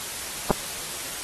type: clicks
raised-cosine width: 1 ms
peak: -5 dBFS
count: 2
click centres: 0.506 / 0.511 s
effects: white hiss -33 dBFS RMS until 1.23 s + AAC 32 kbps